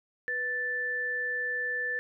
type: tone pair together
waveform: sine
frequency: 493.9 / 1760 Hz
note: B4 / A6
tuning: 0 / 0 cents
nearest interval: octave + minor seventh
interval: 2200 cents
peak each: -39 / -29 dBFS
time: 0.28-1.99 s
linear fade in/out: 0 ms
effects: none